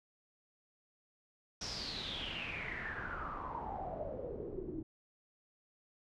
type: noise with low-pass filter sweep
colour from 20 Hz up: pink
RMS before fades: -42 dBFS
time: 1.61-4.83 s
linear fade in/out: 5 ms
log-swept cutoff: 5600 to 300 Hz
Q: 8.6
effects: none